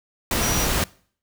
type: tone in noise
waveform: sine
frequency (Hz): 5810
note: F#8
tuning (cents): -32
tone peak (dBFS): -26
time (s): 0.42-0.65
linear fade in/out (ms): 2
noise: pink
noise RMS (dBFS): -22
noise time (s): 0.31-0.84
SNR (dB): -7
effects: noise-tail reverb RT60 0.5 s tail -22 dB re dry